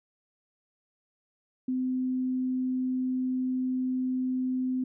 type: tone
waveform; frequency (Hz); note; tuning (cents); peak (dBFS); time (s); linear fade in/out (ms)
sine; 256.2; C4; -36; -26; 1.68-4.84; 5
effects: none